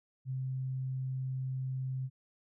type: tone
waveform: sine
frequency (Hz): 130.81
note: C3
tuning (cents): 0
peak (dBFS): -33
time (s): 0.25-2.1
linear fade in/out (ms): 50
effects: none